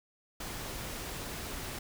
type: noise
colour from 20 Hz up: pink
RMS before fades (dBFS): -40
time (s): 0.4-1.79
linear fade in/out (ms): 5
effects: none